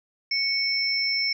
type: tone pair together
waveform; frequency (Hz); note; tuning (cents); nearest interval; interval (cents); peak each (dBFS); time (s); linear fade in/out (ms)
sine; 2217 / 5347; C#7 / E8; 0 / +24; octave + minor third; 1524; -26 / -24; 0.31-1.33; 5
effects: none